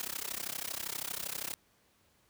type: noise with amplitude modulation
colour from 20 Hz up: white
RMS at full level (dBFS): -35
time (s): 0-1.54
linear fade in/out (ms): 0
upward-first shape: sine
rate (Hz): 32.6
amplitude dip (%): 95
effects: pink hiss -69 dBFS RMS until 2.29 s + high-pass 60 Hz 12 dB/octave